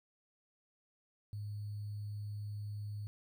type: tone with sample-and-hold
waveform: sine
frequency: 103.83 Hz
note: G#2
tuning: in tune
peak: -39 dBFS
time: 1.33-3.07 s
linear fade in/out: 0 ms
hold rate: 4410 Hz
effects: none